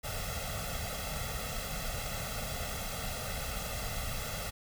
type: noise with comb filter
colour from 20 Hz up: pink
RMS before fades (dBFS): -37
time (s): 0.03-4.51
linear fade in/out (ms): 20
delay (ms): 1.5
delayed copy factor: +1
effects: none